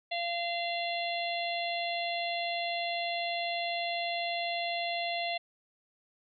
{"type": "harmonic tone", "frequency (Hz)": 688, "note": "F5", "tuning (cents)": -26, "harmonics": [1, 3, 4, 5, 6], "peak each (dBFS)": [-33, -38, -39, -40, -41], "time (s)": [0.11, 5.38], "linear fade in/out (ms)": 10, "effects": []}